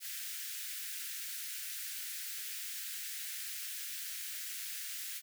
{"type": "high-pass noise", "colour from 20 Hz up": "white", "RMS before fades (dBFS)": -42, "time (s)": [0, 5.22], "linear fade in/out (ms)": 50, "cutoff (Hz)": 1500, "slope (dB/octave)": 48, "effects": []}